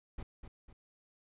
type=noise with echo; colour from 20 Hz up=brown; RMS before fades=-41 dBFS; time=0.18-0.23 s; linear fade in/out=5 ms; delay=250 ms; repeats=2; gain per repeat=-7 dB; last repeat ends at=0.73 s; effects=resampled to 8000 Hz